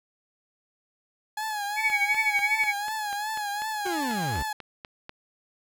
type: tone with vibrato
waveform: 30% pulse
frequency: 841 Hz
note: G#5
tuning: 22 cents sharp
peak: -26 dBFS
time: 1.37-4.53 s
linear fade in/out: 5 ms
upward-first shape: triangle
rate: 2.7 Hz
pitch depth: 83 cents each way
type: tone with tremolo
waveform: sine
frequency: 2246 Hz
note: C#7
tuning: 22 cents sharp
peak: -19 dBFS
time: 1.76-2.74 s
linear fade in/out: 50 ms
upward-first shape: sine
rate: 12 Hz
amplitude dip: 85%
type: click train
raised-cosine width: 0.3 ms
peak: -23 dBFS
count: 14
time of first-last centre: 1.9-5.094 s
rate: 4.07 Hz
type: linear sweep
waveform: 40% pulse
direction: down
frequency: 380 to 52.5 Hz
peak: -28 dBFS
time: 3.85-4.43 s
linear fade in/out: 10 ms
effects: none

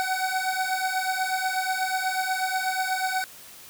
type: beating tone pair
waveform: 25% pulse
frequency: 749 / 757.2 Hz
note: F#5 / F#5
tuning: +21 / +40 cents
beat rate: 8.2 Hz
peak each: -24 dBFS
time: 0-3.24 s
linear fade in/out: 0 ms
effects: white hiss -46 dBFS RMS until 3.69 s

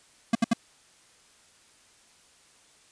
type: tone bursts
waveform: square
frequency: 230 Hz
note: A#3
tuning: 23 cents flat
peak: -19 dBFS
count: 3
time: 0.33-0.534 s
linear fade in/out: 5 ms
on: 22 ms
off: 69 ms
effects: white hiss -59 dBFS RMS until 2.91 s + resampled to 22050 Hz

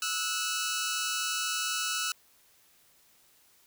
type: tone pair together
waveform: 10% pulse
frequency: 1309.5 / 1468 Hz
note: E6 / F#6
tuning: -12 / -14 cents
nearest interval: major second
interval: 198 cents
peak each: -24 dBFS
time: 0.02-2.12 s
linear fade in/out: 2 ms
effects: white hiss -63 dBFS RMS until 3.66 s

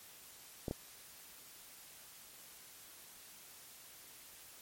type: clicks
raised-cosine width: 2 ms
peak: -24 dBFS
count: 2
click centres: 0.682 / 0.711 s
effects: white hiss -56 dBFS RMS until 4.61 s + MP3 64 kbps

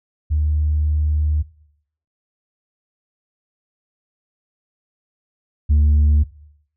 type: tone pair in turn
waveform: sine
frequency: 75.7 / 74.27 Hz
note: D#2 / D2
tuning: -47 / +20 cents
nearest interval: unison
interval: 33 cents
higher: first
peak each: -14 / -8 dBFS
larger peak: second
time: 0.3-1.43 / 5.69-6.24 s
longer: first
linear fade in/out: 20 ms
effects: noise-tail reverb RT60 0.7 s tail -20 dB re dry + tanh soft clip ceiling -10 dBFS

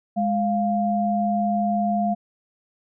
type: tone pair together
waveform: sine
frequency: 207.4 / 698.5 Hz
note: G#3 / F5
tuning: -2 / 0 cents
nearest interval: octave + major sixth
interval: 2102 cents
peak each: -22 dBFS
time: 0.16-2.15 s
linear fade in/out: 20 ms
effects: none

